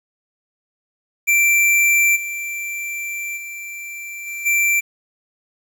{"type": "tone with level steps", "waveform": "square", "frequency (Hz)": 2349, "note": "D7", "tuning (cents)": 0, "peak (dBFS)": [-13, -25, -30, -27, -15], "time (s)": [1.27, 4.81], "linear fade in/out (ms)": 20, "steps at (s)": [2.15, 3.36, 4.26, 4.45], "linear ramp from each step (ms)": 20, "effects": ["8-bit"]}